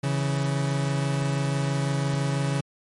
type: tone pair together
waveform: 40% pulse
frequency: 138.75 / 164.81 Hz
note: C#3 / E3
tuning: +2 / 0 cents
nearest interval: minor third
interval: 298 cents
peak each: -23 / -29 dBFS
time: 0.03-2.61 s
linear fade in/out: 10 ms
effects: MP3 48 kbps